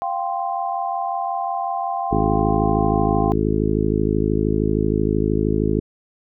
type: chord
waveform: sine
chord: F suspended second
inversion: none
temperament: equal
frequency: 698.5 / 784 / 1046.5 Hz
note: F5 / G5 / C6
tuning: 0 / 0 / 0 cents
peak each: -25 / -24 / -28 dBFS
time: 0.02-3.32 s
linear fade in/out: 0 ms
type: harmonic tone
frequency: 53 Hz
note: G#1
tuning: 36 cents sharp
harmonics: 1 / 2 / 3 / 4 / 5 / 6 / 7 / 8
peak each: -25 / -25 / -25 / -25 / -25 / -25 / -25 / -25 dBFS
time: 2.11-5.8 s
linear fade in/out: 10 ms
effects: none